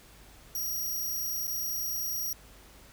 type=tone with dropouts; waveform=5% pulse; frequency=5710 Hz; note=F8; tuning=37 cents sharp; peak=-25 dBFS; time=0.55-2.33 s; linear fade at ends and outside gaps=2 ms; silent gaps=1.471-1.477 s; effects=added 50 Hz sine -56 dBFS peak until 2.92 s + pink hiss -55 dBFS RMS until 2.92 s